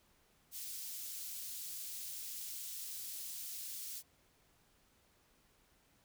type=high-pass noise; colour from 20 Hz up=white; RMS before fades=-45 dBFS; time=0.51-4.03 s; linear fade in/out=50 ms; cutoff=4200 Hz; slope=12 dB/octave; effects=pink hiss -71 dBFS RMS until 6.04 s